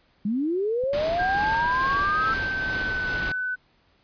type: linear sweep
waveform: sine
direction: up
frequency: 194.7 to 1336 Hz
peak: -22 dBFS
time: 0.25-2.34 s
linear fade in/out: 5 ms
type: clicks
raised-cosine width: 5 ms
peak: -31 dBFS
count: 6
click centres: 0.838 / 1.218 / 1.41 / 1.499 / 1.659 / 1.892 s
type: noise with tremolo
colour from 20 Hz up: pink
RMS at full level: -31 dBFS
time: 0.93-3.32 s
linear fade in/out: 2 ms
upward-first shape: triangle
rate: 2.3 Hz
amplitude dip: 35%
type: tone with pitch glide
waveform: sine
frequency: 1598 to 1499.6 Hz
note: G6 to F#6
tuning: +33 to +23 cents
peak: -25 dBFS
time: 1.18-3.56 s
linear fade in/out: 20 ms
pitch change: -110 cents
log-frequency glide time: 1.93-3.13 s
effects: pink hiss -63 dBFS RMS until 4.03 s + resampled to 11025 Hz